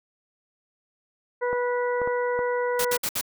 harmonic tone, 489.7 Hz, B4, 15 cents flat, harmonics 1 / 2 / 3 / 4, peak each -24 / -30 / -34 / -36 dBFS, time 1.41-2.98 s, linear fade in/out 20 ms
clicks, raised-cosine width 1 ms, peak -19 dBFS, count 4, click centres 1.53 / 2.017 / 2.075 / 2.391 s
white noise bursts, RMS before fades -27 dBFS, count 4, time 2.79-3.212 s, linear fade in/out 5 ms, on 59 ms, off 62 ms
effects none

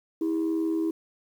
sine tone pair together, 323.7 / 405 Hz, E4 / G#4, -31 / -43 cents, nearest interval major third, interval 388 cents, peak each -23 / -31 dBFS, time 0.21-0.91 s, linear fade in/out 5 ms, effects tanh soft clip ceiling -20 dBFS + 9-bit

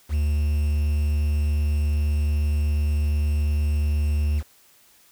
triangle tone with quantisation, 74.3 Hz, D2, 21 cents sharp, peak -17 dBFS, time 0.09-4.43 s, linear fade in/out 50 ms, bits 7, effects white hiss -56 dBFS RMS until 5.11 s

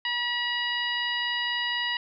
harmonic tone, 964 Hz, B5, 42 cents flat, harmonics 1 / 2 / 3 / 4 / 5, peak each -35 / -29 / -30 / -36 / -39 dBFS, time 0.05-1.97 s, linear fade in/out 2 ms, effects none

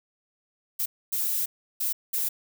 violet noise bursts at uneven times, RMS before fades -27 dBFS, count 4, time 0.79-0.86 / 1.12-1.46 / 1.8-1.93 / 2.13-2.29 s, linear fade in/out 10 ms, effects none

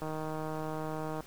click train, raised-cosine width 1 ms, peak -24 dBFS, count 186, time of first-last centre 0.02-1.206 s, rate 156 Hz, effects pink hiss -54 dBFS RMS until 1.26 s

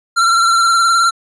square tone with vibrato, 1362 Hz, F6, 44 cents flat, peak -10 dBFS, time 0.16-1.11 s, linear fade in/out 20 ms, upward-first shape triangle, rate 19 Hz, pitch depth 46 cents each way, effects resampled to 22050 Hz

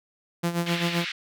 sawtooth tone with tremolo, 171.3 Hz, F3, 33 cents flat, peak -18 dBFS, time 0.43-1.05 s, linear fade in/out 10 ms, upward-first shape sine, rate 7.7 Hz, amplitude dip 70%
white band-pass noise, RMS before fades -32 dBFS, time 0.66-1.12 s, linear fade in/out 5 ms, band 1600 to 3700 Hz, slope 24 dB/octave
effects none

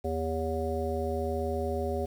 harmonic tone, 80.5 Hz, E2, 41 cents flat, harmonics 1 / 3 / 5 / 7 / 9, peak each -33 / -37 / -33 / -35 / -37 dBFS, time 0.04-2.06 s, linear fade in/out 10 ms, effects 9-bit

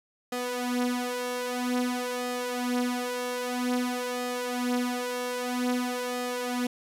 sawtooth tone with flanger, 247.3 Hz, B3, 3 cents sharp, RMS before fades -30 dBFS, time 0.32-6.67 s, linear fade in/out 5 ms, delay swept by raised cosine 1.6 to 6.3 ms, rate 0.51 Hz, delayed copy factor +0.75, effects resampled to 32000 Hz + 8-bit

